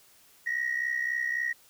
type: tone pair together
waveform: sine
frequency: 1869.3 / 1933 Hz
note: A#6 / B6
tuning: +4 / -38 cents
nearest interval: minor second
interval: 58 cents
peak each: -28 / -30 dBFS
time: 0.46-1.53 s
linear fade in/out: 10 ms
effects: tanh soft clip ceiling -22 dBFS + white hiss -59 dBFS RMS until 1.69 s